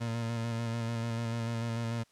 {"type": "tone with vibrato", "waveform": "30% pulse", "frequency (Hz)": 115.7, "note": "A#2", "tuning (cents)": -13, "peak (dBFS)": -29, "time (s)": [0, 2.04], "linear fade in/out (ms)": 20, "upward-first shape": "square", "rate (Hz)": 6.8, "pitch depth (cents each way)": 22, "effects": ["white hiss -67 dBFS RMS until 2.11 s", "low-pass 8000 Hz 12 dB/octave"]}